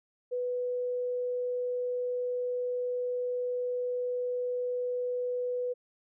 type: tone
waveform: sine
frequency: 494.6 Hz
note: B4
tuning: 3 cents sharp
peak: -29 dBFS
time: 0.31-5.74 s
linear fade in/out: 20 ms
effects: none